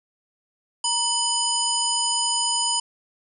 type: harmonic tone with a mistuned harmonic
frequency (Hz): 997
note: B5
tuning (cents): +16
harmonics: 1 / 3 / 5 / 7 / 9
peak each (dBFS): -27 / -27 / -27 / -27 / -27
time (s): 0.84-2.8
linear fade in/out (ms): 5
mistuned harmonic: 1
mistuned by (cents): -100
effects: none